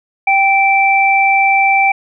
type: tone pair together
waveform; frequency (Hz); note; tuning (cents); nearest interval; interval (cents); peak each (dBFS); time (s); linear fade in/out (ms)
sine; 784 / 2336; G5 / D7; 0 / -10; octave + perfect fifth; 1890; -11; 0.27-1.92; 5
effects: none